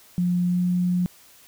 sine tone with pitch glide, 177.5 to 178.84 Hz, F3 to F3, +28 to +41 cents, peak -19 dBFS, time 0.18-1.06 s, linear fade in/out 0 ms, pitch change +13 cents, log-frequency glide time 0.46-0.59 s, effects white hiss -52 dBFS RMS until 1.47 s

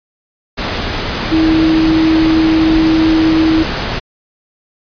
sine tone in noise, 320 Hz, D#4, 49 cents sharp, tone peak -8 dBFS, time 1.31-3.64 s, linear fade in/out 20 ms, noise pink, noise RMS -18 dBFS, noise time 0.57-4 s, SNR +7 dB, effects resampled to 11025 Hz

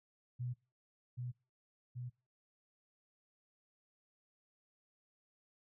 sine tone with echo, 123.47 Hz, B2, in tune, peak -37 dBFS, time 0.39-0.54 s, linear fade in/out 20 ms, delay 780 ms, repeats 2, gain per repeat -2 dB, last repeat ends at 2.1 s, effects noise-tail reverb RT60 0.3 s tail -23 dB re dry

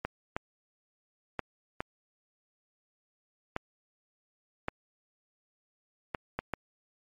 clicks, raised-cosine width 0.5 ms, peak -16 dBFS, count 9, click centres 0.05 / 0.365 / 1.393 / 1.805 / 3.564 / 4.684 / 6.148 / 6.39 / 6.537 s, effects MP3 64 kbps

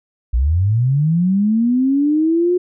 sine linear sweep, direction up, 54.5 to 363.8 Hz, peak -12 dBFS, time 0.33-2.58 s, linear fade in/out 10 ms, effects none

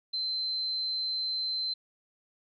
sine tone, 4090 Hz, C8, 40 cents flat, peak -29 dBFS, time 0.13-1.74 s, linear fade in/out 10 ms, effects none

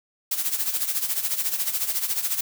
blue noise with tremolo, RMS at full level -23 dBFS, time 0.31-2.41 s, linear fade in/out 5 ms, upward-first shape sine, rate 14 Hz, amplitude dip 70%, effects none

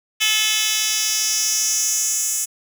10% pulse tone with high-pass filter sweep, 432.5 Hz, A4, 30 cents flat, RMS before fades -20 dBFS, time 0.2-2.46 s, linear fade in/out 20 ms, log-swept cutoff 3200 to 8000 Hz, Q 2.5, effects none

